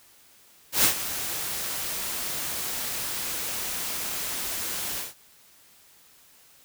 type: noise with ADSR envelope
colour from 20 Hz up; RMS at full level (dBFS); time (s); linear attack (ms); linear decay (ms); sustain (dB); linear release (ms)
white; -18; 0.72-5.14; 120; 94; -13; 160
effects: white hiss -56 dBFS RMS until 6.64 s